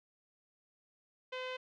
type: tone with low-pass filter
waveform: sawtooth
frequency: 511 Hz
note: C5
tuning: 41 cents flat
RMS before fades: -41 dBFS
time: 1.32-1.57 s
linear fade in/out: 10 ms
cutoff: 3000 Hz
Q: 2.4
effects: none